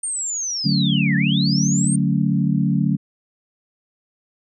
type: linear two-way sweep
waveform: sine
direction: down then up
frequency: 8870 to 1696 to 8870 Hz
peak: -22 dBFS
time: 0.03-1.96 s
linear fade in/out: 5 ms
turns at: 1.16 s
type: chord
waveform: sine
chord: D major seventh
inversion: none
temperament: equal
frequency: 146.83 / 185 / 220 / 277.2 Hz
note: D3 / F#3 / A3 / C#4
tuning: 0 / 0 / 0 / 0 cents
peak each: -20 / -20 / -22 / -25 dBFS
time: 0.64-2.97 s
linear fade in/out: 20 ms
effects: none